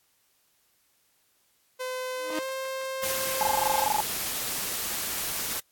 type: tone with pitch glide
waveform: sawtooth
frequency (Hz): 511 to 529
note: C5 to C5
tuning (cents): -41 to +19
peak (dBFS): -27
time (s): 1.79-3.87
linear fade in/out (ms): 20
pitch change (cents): +60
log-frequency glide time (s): 2.31-2.44
type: tone with exponential growth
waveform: sawtooth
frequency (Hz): 311.1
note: D#4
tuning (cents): 0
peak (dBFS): -23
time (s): 2.12-2.39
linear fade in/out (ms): 2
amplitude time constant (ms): 57
type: noise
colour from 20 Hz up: white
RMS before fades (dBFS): -31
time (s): 3.03-5.6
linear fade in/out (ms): 5
type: tone bursts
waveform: sine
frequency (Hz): 855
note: A5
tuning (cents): -50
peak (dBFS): -21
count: 15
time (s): 3.41-4.004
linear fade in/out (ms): 0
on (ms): 20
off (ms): 21
effects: white hiss -68 dBFS RMS until 5.71 s + AAC 64 kbps